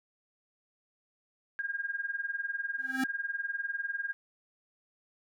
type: tone with tremolo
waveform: sine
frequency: 1618 Hz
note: G#6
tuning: 46 cents flat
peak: -28 dBFS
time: 1.59-4.13 s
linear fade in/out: 0 ms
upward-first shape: triangle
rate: 20 Hz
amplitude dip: 95%
type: tone with exponential growth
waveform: square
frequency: 261.6 Hz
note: C4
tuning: in tune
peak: -26 dBFS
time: 2.78-3.04 s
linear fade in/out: 5 ms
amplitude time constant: 56 ms
effects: none